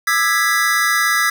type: chord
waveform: square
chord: E dominant seventh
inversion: third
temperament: equal with one note detuned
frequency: 1201.4 / 1318.5 / 1661.2 / 1975.5 Hz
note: D6 / E6 / G#6 / B6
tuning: +39 / 0 / 0 / 0 cents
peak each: -24 / -21 / -19 / -19 dBFS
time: 0.07-1.3 s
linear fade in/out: 5 ms
effects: none